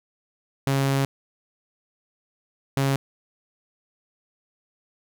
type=tone bursts at uneven times; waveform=sawtooth; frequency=136.8 Hz; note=C#3; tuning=23 cents flat; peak=-16 dBFS; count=2; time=0.67-1.05 / 2.77-2.96 s; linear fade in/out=0 ms; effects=none